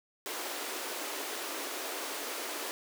pink high-pass noise, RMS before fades -38 dBFS, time 0.26-2.71 s, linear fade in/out 0 ms, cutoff 290 Hz, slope 48 dB/octave, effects none

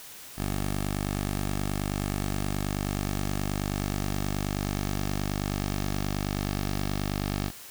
10% pulse tone with low-pass filter sweep, 49.43 Hz, G1, 15 cents sharp, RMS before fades -30 dBFS, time 0.36-7.52 s, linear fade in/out 50 ms, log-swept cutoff 11000 to 5000 Hz, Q 1.8, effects white hiss -45 dBFS RMS until 7.7 s

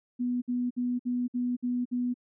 sine tone bursts, 246 Hz, B3, 7 cents flat, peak -26 dBFS, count 7, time 0.19-2.142 s, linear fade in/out 20 ms, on 230 ms, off 57 ms, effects none

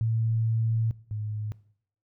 sine tone pair in turn, 112.8 / 106.47 Hz, A2 / G#2, +44 / +44 cents, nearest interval minor second, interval 100 cents, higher first, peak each -23 / -29 dBFS, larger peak first, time 0.01-0.91 / 1.11-1.52 s, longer first, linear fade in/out 0 ms, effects noise-tail reverb RT60 0.6 s tail -19 dB re dry

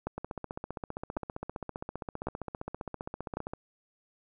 two click trains, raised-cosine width 1 ms, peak -22 / -18 dBFS, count 52 / 4, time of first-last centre 0.18-3.535 / 0.07-3.37 s, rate 15.2 / 0.909 Hz, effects none

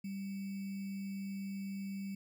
sine tone with sample-and-hold, 196 Hz, G3, in tune, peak -38 dBFS, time 0.04-2.15 s, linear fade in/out 5 ms, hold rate 2450 Hz, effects none

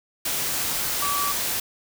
sine tone in noise, 1151 Hz, D6, 35 cents flat, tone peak -25 dBFS, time 1.02-1.32 s, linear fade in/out 5 ms, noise white, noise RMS -26 dBFS, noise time 0.25-1.6 s, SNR -2 dB, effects none

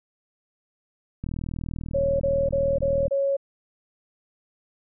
click train, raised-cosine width 5 ms, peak -19 dBFS, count 75, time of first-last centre 1.24-3.081 s, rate 40.2 Hz
sine tone bursts, 553 Hz, C#5, 4 cents flat, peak -20 dBFS, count 5, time 1.94-3.368 s, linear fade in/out 10 ms, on 260 ms, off 32 ms
effects none

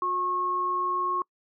sine tone pair together, 360.9 / 1090 Hz, F#4 / C#6, -43 / -29 cents, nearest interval octave + perfect fifth, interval 1914 cents, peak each -35 / -25 dBFS, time 0.02-1.22 s, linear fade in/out 2 ms, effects noise-tail reverb RT60 0.1 s tail -26 dB re dry

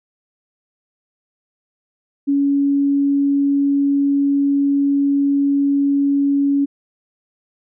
sine tone, 280.8 Hz, C#4, 22 cents sharp, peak -13 dBFS, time 2.27-6.66 s, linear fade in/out 20 ms, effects none

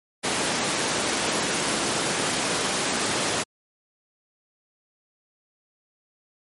pink high-pass noise, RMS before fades -25 dBFS, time 0.23-3.44 s, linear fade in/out 20 ms, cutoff 220 Hz, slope 12 dB/octave, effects MP3 48 kbps

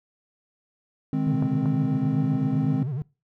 triangle chord, Ab major, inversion second, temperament equal, 155.56 / 207.7 / 261.6 Hz, Eb3 / Ab3 / C4, 0 / 0 / 0 cents, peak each -24 / -28 / -23 dBFS, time 1.13-2.83 s, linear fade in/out 2 ms
triangle tone with vibrato, 137.2 Hz, C#3, 17 cents flat, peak -24 dBFS, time 1.27-3.02 s, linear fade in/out 0 ms, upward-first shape sine, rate 10 Hz, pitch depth 210 cents each way
clicks, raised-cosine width 1 ms, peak -21 dBFS, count 2, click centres 1.425 / 1.658 s
effects noise-tail reverb RT60 0.3 s tail -23 dB re dry

